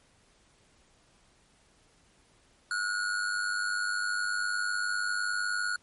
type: tone with amplitude modulation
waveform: square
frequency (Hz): 1446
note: F#6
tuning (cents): -40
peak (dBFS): -26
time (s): 2.71-5.76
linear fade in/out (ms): 2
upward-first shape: sine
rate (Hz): 99.9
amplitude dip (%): 70
effects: pink hiss -64 dBFS RMS until 5.82 s + MP3 48 kbps